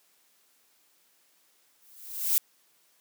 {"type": "noise with exponential growth", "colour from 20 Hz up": "violet", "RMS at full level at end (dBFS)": -21, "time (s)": [1.82, 2.38], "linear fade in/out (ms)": 0, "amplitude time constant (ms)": 120, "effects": ["white hiss -66 dBFS RMS until 3 s", "high-pass 200 Hz 12 dB/octave"]}